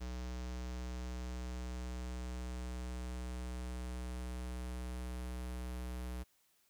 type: tone with low-pass filter sweep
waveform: square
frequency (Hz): 61.9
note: B1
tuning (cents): +5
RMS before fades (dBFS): -42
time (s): 0-6.24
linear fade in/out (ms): 20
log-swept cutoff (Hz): 6200 to 12000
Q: 1.8
effects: white hiss -73 dBFS RMS until 6.69 s